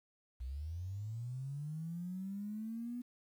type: linear sweep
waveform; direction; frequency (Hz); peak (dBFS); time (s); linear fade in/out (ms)
sine; up; 59.6 to 246.9; -39; 0.4-3.02; 10
effects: 11-bit